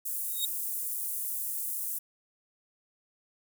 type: high-pass noise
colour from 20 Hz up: pink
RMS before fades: -34 dBFS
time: 0.05-1.99 s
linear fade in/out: 10 ms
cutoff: 9900 Hz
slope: 24 dB/octave
type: tone with exponential growth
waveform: sawtooth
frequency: 3752 Hz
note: A#7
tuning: 11 cents sharp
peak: -22 dBFS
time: 0.28-0.45 s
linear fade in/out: 2 ms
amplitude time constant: 35 ms
effects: none